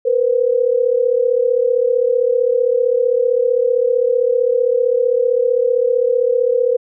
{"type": "tone pair together", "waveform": "sine", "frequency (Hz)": [472.5, 508], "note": ["A#4", "B4"], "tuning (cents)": [23, 49], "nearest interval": "minor second", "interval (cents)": 126, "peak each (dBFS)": -15, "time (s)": [0.05, 6.77], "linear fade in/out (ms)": 10, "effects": []}